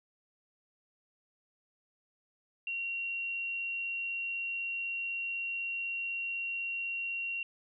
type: tone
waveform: sine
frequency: 2748 Hz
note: F7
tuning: 29 cents flat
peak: -33 dBFS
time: 2.67-7.43 s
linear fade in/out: 2 ms
effects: none